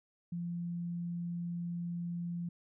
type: tone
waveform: sine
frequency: 172.5 Hz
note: F3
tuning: 21 cents flat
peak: -35 dBFS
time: 0.32-2.49 s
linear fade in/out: 5 ms
effects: none